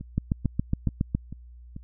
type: two click trains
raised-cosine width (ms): 5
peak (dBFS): -24 / -11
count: 5 / 8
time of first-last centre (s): 0.01-1.764 / 0.18-1.15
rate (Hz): 2.28 / 7.22
effects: added 60 Hz sine -44 dBFS peak until 1.83 s